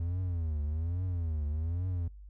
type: tone with vibrato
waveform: triangle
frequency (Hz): 82.41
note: E2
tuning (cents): 0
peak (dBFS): -28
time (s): 0-2.08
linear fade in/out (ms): 5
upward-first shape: triangle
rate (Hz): 1.2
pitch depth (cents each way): 220
effects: noise-tail reverb RT60 0.3 s tail -26 dB re dry + added 50 Hz sine -46 dBFS peak until 2.29 s